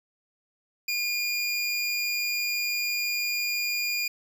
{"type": "tone", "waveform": "25% pulse", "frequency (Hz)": 2422, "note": "D#7", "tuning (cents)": -47, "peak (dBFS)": -22, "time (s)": [0.88, 4.08], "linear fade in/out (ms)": 5, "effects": []}